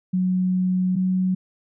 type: tone pair in turn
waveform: sine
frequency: 184 / 185.49 Hz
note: F#3 / F#3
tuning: -9 / +5 cents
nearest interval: unison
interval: 14 cents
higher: second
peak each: -18 dBFS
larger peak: neither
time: 0.13-0.96 / 0.96-1.35 s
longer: first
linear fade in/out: 10 ms
effects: none